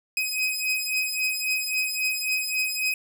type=beating tone pair; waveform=sawtooth; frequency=2520 / 2523.7 Hz; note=D#7 / D#7; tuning=+21 / +24 cents; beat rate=3.7 Hz; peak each=-24 / -24 dBFS; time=0.17-2.94 s; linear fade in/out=2 ms; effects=none